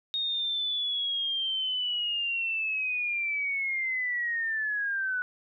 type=linear sweep; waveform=sine; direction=down; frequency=3726 to 1475 Hz; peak=-27 dBFS; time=0.14-5.22 s; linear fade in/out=0 ms; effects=none